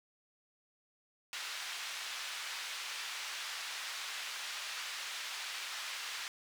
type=band-pass noise; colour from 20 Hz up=white; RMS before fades=-42 dBFS; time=1.33-6.28 s; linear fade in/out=0 ms; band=1200 to 4200 Hz; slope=12 dB/octave; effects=none